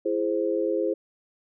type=chord; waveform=sine; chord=E augmented; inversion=none; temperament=equal with one note detuned; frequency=335.2 / 415.3 / 523.3 Hz; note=E4 / G#4 / B#4; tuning=+29 / 0 / 0 cents; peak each=-27 dBFS; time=0.05-0.94 s; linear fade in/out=10 ms; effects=none

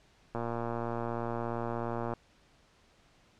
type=click train; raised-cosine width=1 ms; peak=-21 dBFS; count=210; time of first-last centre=0.35-2.136 s; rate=117 Hz; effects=pink hiss -64 dBFS RMS until 3.39 s + low-pass 6000 Hz 12 dB/octave

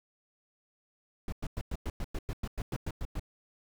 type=noise bursts; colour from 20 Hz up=brown; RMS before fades=-34 dBFS; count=14; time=1.28-3.196 s; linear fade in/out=2 ms; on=44 ms; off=100 ms; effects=none

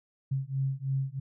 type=beating tone pair; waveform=sine; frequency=133.5 / 136.6 Hz; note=C3 / C#3; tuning=+35 / -25 cents; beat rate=3.1 Hz; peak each=-31 dBFS; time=0.31-1.2 s; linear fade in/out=10 ms; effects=none

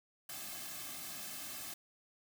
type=noise with comb filter; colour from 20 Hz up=white; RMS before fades=-45 dBFS; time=0.29-1.74 s; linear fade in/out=5 ms; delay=2.1 ms; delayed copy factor=-0.9; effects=none

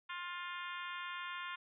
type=harmonic tone; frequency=352.4 Hz; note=F4; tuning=16 cents sharp; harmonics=3 / 4 / 5 / 6 / 7 / 8 / 9 / 10; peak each=-45 / -47 / -49 / -51 / -52 / -53 / -54 / -55 dBFS; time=0.09-1.56 s; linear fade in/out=10 ms; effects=none

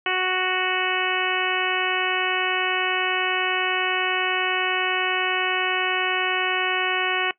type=harmonic tone; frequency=370 Hz; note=F#4; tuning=in tune; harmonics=1 / 2 / 3 / 4 / 5 / 6 / 7 / 8; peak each=-29 / -29 / -29 / -29 / -29 / -29 / -29 / -29 dBFS; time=0.06-7.31 s; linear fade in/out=2 ms; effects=noise-tail reverb RT60 0.1 s tail -19 dB re dry

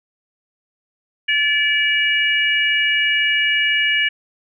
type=harmonic tone; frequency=578 Hz; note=D5; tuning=28 cents flat; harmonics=3 / 4 / 5; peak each=-19 / -19 / -19 dBFS; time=1.28-4.09 s; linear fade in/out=10 ms; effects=none

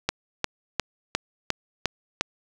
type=click train; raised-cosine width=0.2 ms; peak=-5 dBFS; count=7; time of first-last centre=0.09-2.21 s; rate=2.83 Hz; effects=none

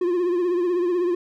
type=tone with vibrato; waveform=triangle; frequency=353.8 Hz; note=F4; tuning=23 cents sharp; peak=-17 dBFS; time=0.01-1.15 s; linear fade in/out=5 ms; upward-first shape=triangle; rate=16 Hz; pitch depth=74 cents each way; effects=none

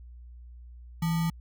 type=tone with sample-and-hold; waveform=sine; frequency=164.81 Hz; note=E3; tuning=in tune; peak=-24 dBFS; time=1.02-1.3 s; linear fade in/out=5 ms; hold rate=1050 Hz; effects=added 60 Hz sine -44 dBFS peak until 1.4 s

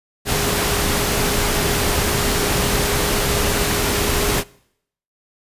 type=tone in noise; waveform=sine; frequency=410 Hz; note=G#4; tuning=22 cents flat; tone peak=-27 dBFS; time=0.25-4.44 s; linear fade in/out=50 ms; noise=pink; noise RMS=-19 dBFS; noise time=0.25-4.44 s; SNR=-11 dB; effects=noise-tail reverb RT60 0.7 s tail -23 dB re dry + resampled to 32000 Hz

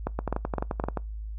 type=two click trains; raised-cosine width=1 ms; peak=-13 / -14 dBFS; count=4 / 10; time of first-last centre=0.07-0.839 / 0.19-0.973 s; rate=3.9 / 11.5 Hz; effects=noise-tail reverb RT60 0.2 s tail -23 dB re dry + added 53 Hz sine -33 dBFS peak until 1.38 s

